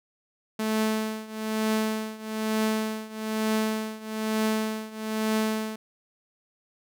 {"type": "tone with tremolo", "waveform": "sawtooth", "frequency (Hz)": 218.1, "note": "A3", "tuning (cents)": -15, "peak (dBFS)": -18, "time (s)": [0.59, 5.76], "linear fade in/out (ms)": 5, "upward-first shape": "triangle", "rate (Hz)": 1.1, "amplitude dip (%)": 90, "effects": []}